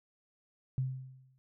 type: tone with exponential decay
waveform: sine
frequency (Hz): 130.6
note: C3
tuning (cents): -3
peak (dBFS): -27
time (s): 0.78-1.38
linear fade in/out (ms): 0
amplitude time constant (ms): 130
effects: none